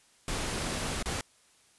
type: noise with dropouts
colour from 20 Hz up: pink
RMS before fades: -33 dBFS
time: 0.28-1.21 s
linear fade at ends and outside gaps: 1 ms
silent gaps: 1.026-1.058 s
effects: white hiss -63 dBFS RMS until 1.78 s + resampled to 24000 Hz